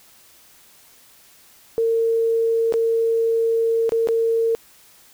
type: tone with dropouts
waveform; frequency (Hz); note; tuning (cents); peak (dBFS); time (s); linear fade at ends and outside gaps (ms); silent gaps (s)
sine; 455.9; A#4; -39; -16; 1.78-4.55; 0; 2.724-2.739 / 3.893-3.921 / 4.073-4.087
effects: white hiss -51 dBFS RMS until 5.13 s